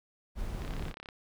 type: noise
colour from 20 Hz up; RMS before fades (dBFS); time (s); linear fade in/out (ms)
brown; -36; 0.35-0.94; 50
type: click train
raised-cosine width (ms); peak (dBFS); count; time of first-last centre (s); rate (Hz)
0.3; -28; 17; 0.62-1.088; 34.2
effects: none